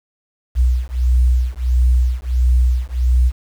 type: beating tone pair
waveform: sine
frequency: 61.3 / 62.8 Hz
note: B1 / B1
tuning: -12 / +30 cents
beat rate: 1.5 Hz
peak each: -14 dBFS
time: 0.55-3.32 s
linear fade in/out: 50 ms
effects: tanh soft clip ceiling -6 dBFS + 7-bit